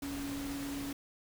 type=tone in noise; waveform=sine; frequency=280.2 Hz; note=C#4; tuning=19 cents sharp; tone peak=-37 dBFS; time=0.02-0.93 s; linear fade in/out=5 ms; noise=pink; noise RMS=-44 dBFS; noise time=0.02-0.93 s; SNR=+4 dB; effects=none